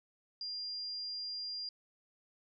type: tone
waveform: sine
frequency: 4800 Hz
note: D8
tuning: 37 cents sharp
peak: -38 dBFS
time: 0.41-1.69 s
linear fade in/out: 2 ms
effects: none